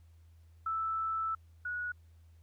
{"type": "tone pair in turn", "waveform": "sine", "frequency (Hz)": [1318.5, 1460.6], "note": ["E6", "F#6"], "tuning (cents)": [0, -23], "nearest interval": "major second", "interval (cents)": 177, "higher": "second", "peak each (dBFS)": [-31, -34], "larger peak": "first", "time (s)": [[0.66, 1.35], [1.65, 1.92]], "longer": "first", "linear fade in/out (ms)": 5, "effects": ["added 82 Hz sine -56 dBFS peak until 2.42 s", "pink hiss -75 dBFS RMS until 2.42 s"]}